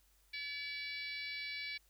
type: harmonic tone with a mistuned harmonic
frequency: 573 Hz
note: D5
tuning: 43 cents flat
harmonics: 3 / 4 / 5 / 6 / 7 / 8 / 9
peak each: -52 / -42 / -56 / -53 / -48 / -50 / -57 dBFS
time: 0.33-1.78 s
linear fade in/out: 10 ms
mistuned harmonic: 9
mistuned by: +62 cents
effects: added 50 Hz sine -70 dBFS peak until 1.89 s + white hiss -72 dBFS RMS until 1.89 s